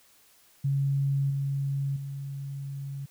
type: tone with level steps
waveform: sine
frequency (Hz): 138.59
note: C#3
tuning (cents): 0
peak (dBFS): -23 / -26 / -33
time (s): 0.64-3.06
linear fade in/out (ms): 10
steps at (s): 1.3 / 1.96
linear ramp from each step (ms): 5
effects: white hiss -60 dBFS RMS until 3.1 s